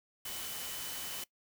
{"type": "tone in noise", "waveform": "sine", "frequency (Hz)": 3015, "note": "F#7", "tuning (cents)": 32, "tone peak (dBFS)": -47, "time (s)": [0.25, 1.24], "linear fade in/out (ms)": 5, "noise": "white", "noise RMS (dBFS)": -41, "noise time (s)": [0.25, 1.24], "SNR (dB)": -9, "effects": ["noise-tail reverb RT60 0.1 s tail -21 dB re dry"]}